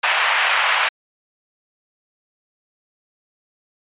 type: band-pass noise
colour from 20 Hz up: white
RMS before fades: -18 dBFS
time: 0.03-0.89 s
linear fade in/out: 10 ms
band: 750 to 2800 Hz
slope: 24 dB/octave
effects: resampled to 8000 Hz